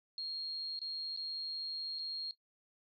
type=tone with dropouts; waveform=sine; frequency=4252 Hz; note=C8; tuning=27 cents sharp; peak=-37 dBFS; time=0.18-2.31 s; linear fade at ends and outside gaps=1 ms; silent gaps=0.791-0.816 / 1.164-1.173 / 1.988-1.992 s; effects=noise-tail reverb RT60 0.1 s tail -17 dB re dry